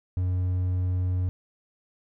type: tone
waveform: triangle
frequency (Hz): 91.1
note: F#2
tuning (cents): -26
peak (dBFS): -21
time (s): 0.17-1.29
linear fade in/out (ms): 0
effects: none